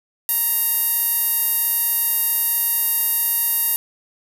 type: tone with band-pass filter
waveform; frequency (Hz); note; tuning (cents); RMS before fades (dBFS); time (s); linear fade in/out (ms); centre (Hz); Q
sawtooth; 932.3; A#5; 0; -20; 0.29-3.76; 0; 12000; 8.6
effects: 7-bit